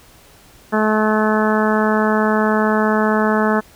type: harmonic tone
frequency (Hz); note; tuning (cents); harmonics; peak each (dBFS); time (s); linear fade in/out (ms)
215.4; A3; -37; 1 / 2 / 3 / 4 / 5 / 6 / 7 / 8; -17 / -20 / -22 / -23 / -24 / -25 / -25 / -26; 0.72-3.61; 20
effects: pink hiss -47 dBFS RMS until 3.75 s